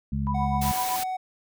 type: harmonic tone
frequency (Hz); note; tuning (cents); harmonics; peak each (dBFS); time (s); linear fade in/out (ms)
69.4; C#2; +3; 1 / 2 / 3; -29 / -29 / -29; 0.12-0.72; 5
type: tone with tremolo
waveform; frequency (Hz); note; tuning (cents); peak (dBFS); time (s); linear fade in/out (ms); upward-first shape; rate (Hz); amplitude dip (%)
sine; 987.8; B5; 0; -26; 0.27-0.96; 0; sine; 7.9; 90
type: tone with pitch glide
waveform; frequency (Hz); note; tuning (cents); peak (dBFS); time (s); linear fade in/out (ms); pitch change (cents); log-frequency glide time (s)
triangle; 740 to 746.4; F#5 to F#5; 0 to +15; -25; 0.34-1.17; 10; +15; 0.5-0.84
type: noise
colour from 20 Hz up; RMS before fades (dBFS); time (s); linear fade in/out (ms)
white; -32; 0.61-1.04; 10
effects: none